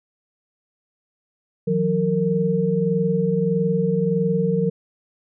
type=tone cluster; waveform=sine; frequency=159.9 / 181.5 / 458.8 Hz; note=D#3 / F#3 / A#4; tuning=+48 / -33 / -28 cents; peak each=-24 / -21 / -21 dBFS; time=1.67-4.7 s; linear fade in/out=10 ms; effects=none